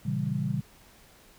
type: chord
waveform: sine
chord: A# diminished seventh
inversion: none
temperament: equal with one note detuned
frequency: 116.54 / 138.59 / 164.81 / 197.36 Hz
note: A#2 / C#3 / E3 / G3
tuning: 0 / 0 / 0 / +12 cents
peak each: -34 / -30 / -33 / -32 dBFS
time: 0.05-0.61 s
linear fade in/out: 10 ms
effects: pink hiss -56 dBFS RMS until 1.38 s